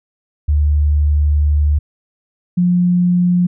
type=tone pair in turn; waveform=sine; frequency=74 / 177.64 Hz; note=D2 / F3; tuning=+14 / +30 cents; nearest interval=octave + minor third; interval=1516 cents; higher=second; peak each=-10 dBFS; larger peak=neither; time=0.48-1.79 / 2.57-3.47 s; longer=first; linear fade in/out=10 ms; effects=none